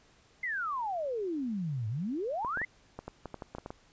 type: exponential two-way sweep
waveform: sine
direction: down then up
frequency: 2100 to 103.83 to 2100 Hz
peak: -31 dBFS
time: 0.43-2.65 s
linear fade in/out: 5 ms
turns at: 1.88 s
type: clicks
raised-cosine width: 1 ms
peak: -25 dBFS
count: 12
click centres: 2.448 / 2.573 / 2.616 / 2.99 / 3.08 / 3.257 / 3.343 / 3.422 / 3.55 / 3.584 / 3.661 / 3.705 s
effects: pink hiss -63 dBFS RMS until 3.92 s + resampled to 16000 Hz